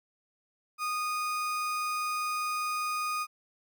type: tone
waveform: 35% pulse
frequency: 1235 Hz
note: D#6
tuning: 13 cents flat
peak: -28 dBFS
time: 0.78-3.27 s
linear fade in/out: 50 ms
effects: none